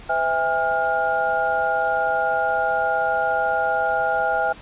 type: tone cluster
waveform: sine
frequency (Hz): 507 / 656 / 812 / 1413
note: B4 / E5 / G#5 / F6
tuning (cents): +45 / -9 / -39 / +20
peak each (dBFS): -28 / -24 / -22 / -24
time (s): 0.09-4.53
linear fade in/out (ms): 10
effects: pink hiss -43 dBFS RMS until 4.61 s + resampled to 8000 Hz